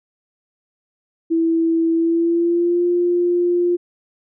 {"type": "tone with pitch glide", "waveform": "sine", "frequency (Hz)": [329.2, 350.8], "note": ["E4", "F4"], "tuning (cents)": [-2, 8], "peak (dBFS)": -14, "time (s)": [1.3, 3.77], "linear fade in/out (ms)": 20, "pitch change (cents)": 110, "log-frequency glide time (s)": [1.93, 2.85], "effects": []}